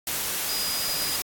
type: tone in noise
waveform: sine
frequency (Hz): 4934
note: D#8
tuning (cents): -15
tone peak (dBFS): -29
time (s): 0.49-1.16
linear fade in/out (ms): 2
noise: white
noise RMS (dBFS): -28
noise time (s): 0.07-1.22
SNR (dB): -4
effects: AAC 64 kbps